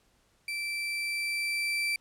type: tone with level ramp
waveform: 35% pulse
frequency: 2336 Hz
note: D7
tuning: 10 cents flat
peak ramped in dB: -30 to -25 dBFS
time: 0.48-1.96 s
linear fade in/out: 2 ms
effects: pink hiss -68 dBFS RMS until 2 s + low-pass 11000 Hz 12 dB/octave